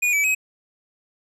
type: tone with pitch steps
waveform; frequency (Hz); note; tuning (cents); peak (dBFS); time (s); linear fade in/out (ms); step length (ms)
square; 2453 / 2298 / 2539; D#7 / D7 / D#7; -25 / -38 / +34; -18; 0.02-0.35; 10; 110
effects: low-pass 12000 Hz 12 dB/octave